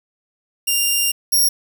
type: tone pair in turn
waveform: 10% pulse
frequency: 2794 / 5588 Hz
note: F7 / F8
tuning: 0 / 0 cents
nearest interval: octave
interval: 1200 cents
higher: second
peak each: -7 dBFS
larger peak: neither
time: 0.67-1.12 / 1.32-1.49 s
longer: first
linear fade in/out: 10 ms
effects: 7-bit